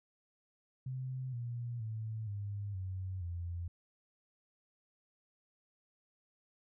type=tone with pitch steps; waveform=sine; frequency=129.5 / 119.44 / 110.16 / 101.6 / 93.71 / 86.43 Hz; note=C3 / A#2 / A2 / G#2 / F#2 / F2; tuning=-17 / +43 / +3 / -38 / +23 / -17 cents; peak=-37 dBFS; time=0.86-3.68 s; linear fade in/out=5 ms; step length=470 ms; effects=none